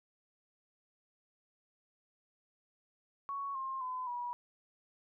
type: tone with pitch steps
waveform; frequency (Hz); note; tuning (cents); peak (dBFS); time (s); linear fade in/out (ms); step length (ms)
sine; 1113 / 1062.7 / 1014.7 / 968.9; C#6 / C6 / B5 / B5; +7 / +27 / +47 / -33; -36; 3.29-4.33; 0; 260
effects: none